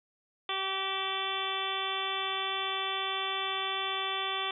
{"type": "harmonic tone", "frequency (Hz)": 385.6, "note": "G4", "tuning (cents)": -28, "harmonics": [1, 2, 3, 4, 5, 6, 7, 8, 9], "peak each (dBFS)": [-41, -39, -36, -45, -42, -41, -41, -39, -36], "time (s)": [0.49, 4.51], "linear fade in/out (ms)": 2, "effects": []}